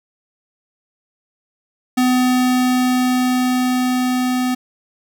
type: tone with level ramp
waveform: square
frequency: 252.2 Hz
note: B3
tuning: 36 cents sharp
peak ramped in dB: -13 to -17 dBFS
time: 1.97-4.55 s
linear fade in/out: 10 ms
effects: none